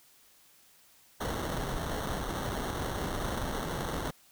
pink noise with sample-and-hold, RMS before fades -34 dBFS, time 1.2-4.11 s, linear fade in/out 10 ms, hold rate 2450 Hz, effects white hiss -61 dBFS RMS until 4.31 s

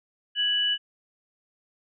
sine tone pair together, 1661.2 / 2960 Hz, G#6 / F#7, 0 / 0 cents, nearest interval minor seventh, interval 1000 cents, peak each -31 / -22 dBFS, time 0.35-0.78 s, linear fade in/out 50 ms, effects none

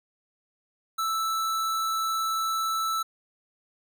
square tone, 1318.5 Hz, E6, in tune, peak -26 dBFS, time 0.98-3.03 s, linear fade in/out 10 ms, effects none

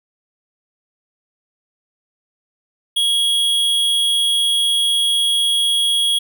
square tone with amplitude modulation, 3300 Hz, G#7, 12 cents flat, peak -13 dBFS, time 2.96-6.19 s, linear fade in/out 10 ms, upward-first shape sine, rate 236 Hz, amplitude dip 40%, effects none

